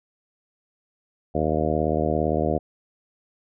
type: harmonic tone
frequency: 77.6 Hz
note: D#2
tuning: 4 cents flat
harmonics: 1 / 2 / 3 / 4 / 5 / 6 / 7 / 8 / 9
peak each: -29 / -29 / -29 / -29 / -29 / -29 / -29 / -29 / -29 dBFS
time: 1.34-2.59 s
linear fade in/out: 20 ms
effects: none

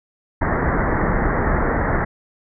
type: low-pass noise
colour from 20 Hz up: pink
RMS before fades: -19 dBFS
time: 0.41-2.05 s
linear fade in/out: 10 ms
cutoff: 2000 Hz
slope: 96 dB/octave
effects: none

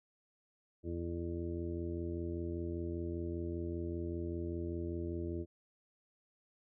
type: harmonic tone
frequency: 85.1 Hz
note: F2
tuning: 44 cents flat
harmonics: 1 / 2 / 3 / 4 / 5 / 7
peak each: -40 / -47 / -46 / -40 / -48 / -52 dBFS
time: 0.83-5.46 s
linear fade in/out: 50 ms
effects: none

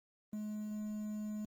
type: tone with quantisation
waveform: triangle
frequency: 212 Hz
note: G#3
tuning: 36 cents sharp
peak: -36 dBFS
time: 0.33-1.45 s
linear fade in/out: 2 ms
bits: 10
effects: Opus 32 kbps

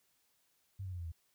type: tone with pitch steps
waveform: sine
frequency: 97.2 / 93.08 / 89.13 / 85.35 / 81.74 Hz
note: G2 / F#2 / F2 / F2 / E2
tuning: -14 / +11 / +36 / -39 / -14 cents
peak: -39 dBFS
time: 0.79-1.12 s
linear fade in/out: 10 ms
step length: 66 ms
effects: white hiss -75 dBFS RMS until 1.34 s

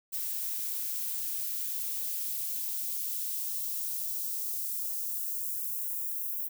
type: noise with high-pass filter sweep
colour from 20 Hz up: violet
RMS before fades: -34 dBFS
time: 0.12-6.49 s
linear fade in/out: 20 ms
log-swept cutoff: 750 to 11000 Hz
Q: 0.77
effects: none

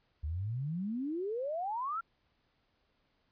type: exponential sweep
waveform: sine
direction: up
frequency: 71 to 1396.9 Hz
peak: -33 dBFS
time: 0.23-2.01 s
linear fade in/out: 10 ms
effects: pink hiss -75 dBFS RMS until 3.31 s + resampled to 11025 Hz

